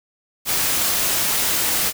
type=noise; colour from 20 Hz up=white; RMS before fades=-20 dBFS; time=0.45-1.93 s; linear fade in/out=50 ms; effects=none